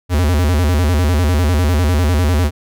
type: tone with vibrato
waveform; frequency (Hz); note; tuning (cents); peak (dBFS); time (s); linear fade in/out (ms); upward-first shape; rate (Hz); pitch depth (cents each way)
square; 81.3; E2; -23; -12; 0.09-2.51; 50; square; 10; 170
effects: none